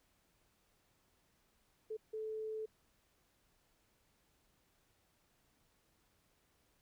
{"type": "tone bursts at uneven times", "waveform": "sine", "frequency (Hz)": 436.1, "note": "A4", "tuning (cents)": -15, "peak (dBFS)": -39, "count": 2, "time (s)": [[1.9, 1.97], [2.13, 2.66]], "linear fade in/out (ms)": 10, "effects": ["pink hiss -75 dBFS RMS until 6.81 s"]}